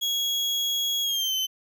35% pulse tone with pitch glide, 3322 to 3064 Hz, G#7 to G7, 0 to -40 cents, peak -22 dBFS, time 0.01-1.47 s, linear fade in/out 20 ms, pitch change -140 cents, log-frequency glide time 1.02-1.35 s, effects none

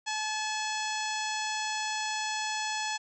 harmonic tone with a mistuned harmonic, 861 Hz, A5, 38 cents flat, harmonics 1 / 2 / 3 / 4 / 5 / 6 / 7 / 8 / 9, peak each -34 / -37 / -39 / -40 / -41 / -42 / -42 / -43 / -44 dBFS, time 0.06-2.98 s, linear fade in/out 20 ms, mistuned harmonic 4, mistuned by -41 cents, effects none

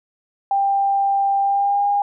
sine tone with pitch glide, 792 to 811 Hz, G5 to G#5, +18 to -41 cents, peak -15 dBFS, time 0.51-2.02 s, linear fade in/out 2 ms, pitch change +41 cents, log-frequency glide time 1.41-1.87 s, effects none

